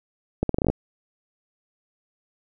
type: accelerating click train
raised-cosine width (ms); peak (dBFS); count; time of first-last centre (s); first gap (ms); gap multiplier
2; -8; 9; 0.43-0.7; 63; 0.81
effects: none